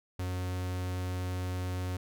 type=tone; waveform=45% pulse; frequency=91.2 Hz; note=F#2; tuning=24 cents flat; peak=-32 dBFS; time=0.19-1.97 s; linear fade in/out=5 ms; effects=none